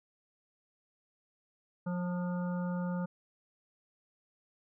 harmonic tone with a mistuned harmonic, 178.3 Hz, F3, 36 cents sharp, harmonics 1 / 3 / 5 / 7 / 8, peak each -32 / -42 / -46 / -49 / -50 dBFS, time 1.86-3.06 s, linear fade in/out 10 ms, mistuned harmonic 7, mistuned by -34 cents, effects none

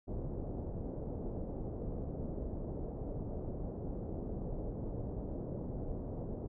pink low-pass noise, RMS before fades -40 dBFS, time 0.07-6.48 s, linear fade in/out 20 ms, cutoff 590 Hz, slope 24 dB/octave, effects none

